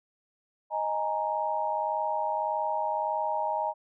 sine chord, D# suspended fourth, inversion none, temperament equal, 622.3 / 830.6 / 932.3 Hz, D#5 / G#5 / A#5, 0 / 0 / 0 cents, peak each -32 / -31 / -30 dBFS, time 0.7-3.74 s, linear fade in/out 50 ms, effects none

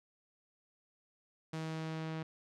sawtooth tone with low-pass filter sweep, 159.6 Hz, D#3, 44 cents sharp, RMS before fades -40 dBFS, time 1.53-2.23 s, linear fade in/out 5 ms, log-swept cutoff 7300 to 3500 Hz, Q 0.75, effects none

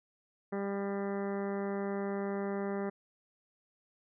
harmonic tone with a mistuned harmonic, 198.7 Hz, G3, 24 cents sharp, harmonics 1 / 2 / 3 / 4 / 5 / 6 / 7 / 8 / 9 / 10, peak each -36 / -36 / -42 / -45 / -50 / -49 / -52 / -54 / -52 / -54 dBFS, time 0.52-2.9 s, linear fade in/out 10 ms, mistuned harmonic 6, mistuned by +16 cents, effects none

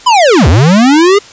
square linear two-way sweep, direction down then up, 1036 to 69.3 to 418.1 Hz, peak -4 dBFS, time 0.06-1.19 s, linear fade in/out 10 ms, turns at 0.48 s, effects white hiss -34 dBFS RMS until 1.32 s + resampled to 16000 Hz

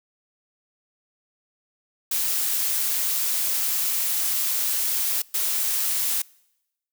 blue noise bursts at uneven times, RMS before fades -24 dBFS, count 2, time 2.11-5.22 / 5.34-6.22 s, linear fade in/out 5 ms, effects noise-tail reverb RT60 0.9 s tail -25 dB re dry

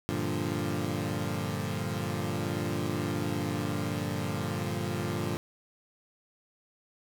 20% pulse chord, G minor seventh, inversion none, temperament equal, 98 / 116.54 / 146.83 / 174.61 Hz, G2 / Bb2 / D3 / F3, 0 / 0 / 0 / 0 cents, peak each -30 / -31 / -30 / -32 dBFS, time 0.09-5.37 s, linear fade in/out 0 ms, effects none

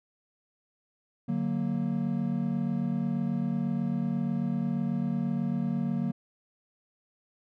triangle chord, D augmented, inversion none, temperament equal, 146.83 / 185 / 233.1 Hz, D3 / F#3 / A#3, 0 / 0 / 0 cents, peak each -31 / -29 / -28 dBFS, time 1.28-6.12 s, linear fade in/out 10 ms, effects none

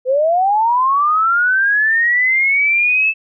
sine linear sweep, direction up, 493.9 to 2637 Hz, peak -11 dBFS, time 0.05-3.14 s, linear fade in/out 50 ms, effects none

